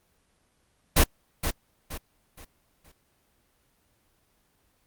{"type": "noise with echo", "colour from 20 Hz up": "pink", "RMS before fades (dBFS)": -17, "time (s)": [0.96, 1.04], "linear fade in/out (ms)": 10, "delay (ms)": 470, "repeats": 4, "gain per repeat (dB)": -9, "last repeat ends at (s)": 2.92, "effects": ["pink hiss -68 dBFS RMS until 4.86 s", "Opus 24 kbps"]}